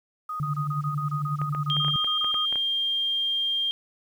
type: tone bursts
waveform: sine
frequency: 1244.5 Hz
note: D#6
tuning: in tune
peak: -29 dBFS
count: 16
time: 0.29-2.455 s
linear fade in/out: 5 ms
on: 110 ms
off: 27 ms
type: tone with tremolo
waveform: sine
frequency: 146.83 Hz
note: D3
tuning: in tune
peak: -23 dBFS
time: 0.4-1.96 s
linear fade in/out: 0 ms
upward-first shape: triangle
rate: 11 Hz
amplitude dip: 70%
type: clicks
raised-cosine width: 0.5 ms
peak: -22 dBFS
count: 10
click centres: 1.416 / 1.549 / 1.767 / 1.847 / 1.883 / 2.045 / 2.245 / 2.343 / 2.526 / 2.557 s
type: tone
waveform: sine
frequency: 3200 Hz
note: G7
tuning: 35 cents sharp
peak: -23 dBFS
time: 1.7-3.71 s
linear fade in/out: 0 ms
effects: 9-bit